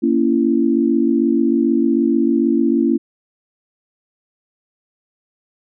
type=chord; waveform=sine; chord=A# diminished; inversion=none; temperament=just; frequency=233.1 / 279.7 / 335.6 Hz; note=A#3 / C#4 / E4; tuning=0 / +16 / +31 cents; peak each=-17 dBFS; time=0.02-2.98 s; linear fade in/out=20 ms; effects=none